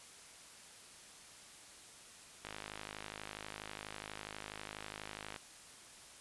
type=click train; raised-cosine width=0.3 ms; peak=-27 dBFS; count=153; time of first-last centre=2.45-5.362 s; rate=52.2 Hz; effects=white hiss -56 dBFS RMS until 6.2 s + resampled to 24000 Hz